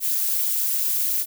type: noise with amplitude modulation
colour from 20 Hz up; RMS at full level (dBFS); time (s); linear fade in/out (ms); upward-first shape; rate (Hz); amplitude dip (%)
violet; -19; 0-1.26; 50; sine; 228; 85
effects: none